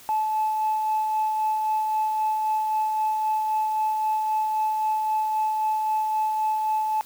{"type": "tone with tremolo", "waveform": "sine", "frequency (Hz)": 866, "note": "A5", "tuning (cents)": -28, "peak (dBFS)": -19, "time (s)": [0.09, 7.01], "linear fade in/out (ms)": 0, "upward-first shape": "sine", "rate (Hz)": 3.8, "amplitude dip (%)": 30, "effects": ["tanh soft clip ceiling -17 dBFS", "white hiss -48 dBFS RMS until 7.05 s"]}